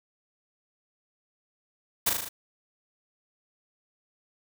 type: noise with echo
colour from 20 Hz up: white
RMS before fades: -23 dBFS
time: 2.06-2.1 s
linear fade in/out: 10 ms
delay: 38 ms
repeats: 5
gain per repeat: -3 dB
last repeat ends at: 2.29 s
effects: none